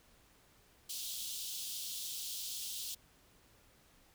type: high-pass noise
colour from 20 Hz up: pink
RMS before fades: -42 dBFS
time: 0.89-2.95 s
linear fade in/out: 10 ms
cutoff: 3100 Hz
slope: 48 dB/octave
effects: pink hiss -66 dBFS RMS until 4.14 s